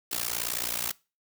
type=noise with amplitude modulation; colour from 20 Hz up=white; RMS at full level=-27 dBFS; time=0.11-0.92 s; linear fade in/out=10 ms; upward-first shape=sine; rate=59.1 Hz; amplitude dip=100%; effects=noise-tail reverb RT60 0.3 s tail -22 dB re dry